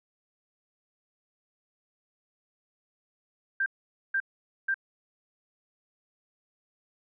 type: tone bursts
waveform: sine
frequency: 1580 Hz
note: G6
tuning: 13 cents sharp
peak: -24 dBFS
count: 3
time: 3.6-4.743 s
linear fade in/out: 5 ms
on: 61 ms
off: 480 ms
effects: none